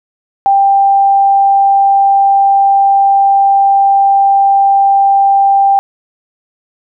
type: tone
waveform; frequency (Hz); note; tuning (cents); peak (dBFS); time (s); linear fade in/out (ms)
sine; 790; G5; +13; -5; 0.46-5.79; 0
effects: none